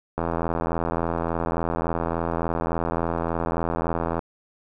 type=click train; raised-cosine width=1 ms; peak=-11 dBFS; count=336; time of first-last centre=0.18-4.192 s; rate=83.5 Hz; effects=none